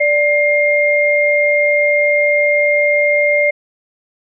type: tone pair together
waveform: sine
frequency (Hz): 587.3 / 2118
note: D5 / C7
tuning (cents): 0 / +21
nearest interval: octave + minor seventh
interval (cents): 2221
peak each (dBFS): -13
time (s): 0-3.51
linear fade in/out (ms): 10
effects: none